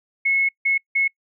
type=tone bursts at uneven times; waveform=sine; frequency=2185 Hz; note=C#7; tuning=26 cents flat; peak=-16 dBFS; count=3; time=0.25-0.49 / 0.65-0.78 / 0.95-1.08 s; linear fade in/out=10 ms; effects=noise-tail reverb RT60 0.1 s tail -26 dB re dry